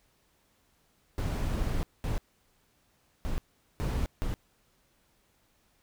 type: noise bursts at uneven times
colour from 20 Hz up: brown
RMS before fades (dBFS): -30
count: 5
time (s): 1.18-1.83 / 2.04-2.18 / 3.25-3.38 / 3.8-4.06 / 4.22-4.34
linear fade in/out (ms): 0
effects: pink hiss -69 dBFS RMS until 5.82 s